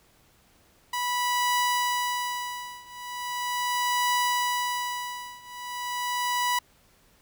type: tone with tremolo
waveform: sawtooth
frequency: 982 Hz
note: B5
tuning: 10 cents flat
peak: -18 dBFS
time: 0.93-6.59 s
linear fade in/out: 5 ms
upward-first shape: triangle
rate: 0.39 Hz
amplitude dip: 95%
effects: pink hiss -61 dBFS RMS until 7.21 s